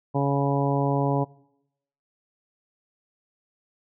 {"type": "harmonic tone", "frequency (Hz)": 140, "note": "C#3", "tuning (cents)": 18, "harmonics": [1, 2, 3, 4, 5, 6, 7], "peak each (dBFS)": [-24, -27, -29, -30, -31, -32, -32], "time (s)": [0.14, 1.25], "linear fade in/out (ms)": 20, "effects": ["noise-tail reverb RT60 0.8 s tail -22 dB re dry"]}